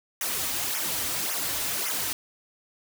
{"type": "noise with flanger", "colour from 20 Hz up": "white", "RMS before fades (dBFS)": -29, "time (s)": [0.21, 2.13], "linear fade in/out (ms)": 2, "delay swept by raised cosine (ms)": [0.23, 5.73], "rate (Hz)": 1.8, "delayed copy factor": -0.95, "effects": []}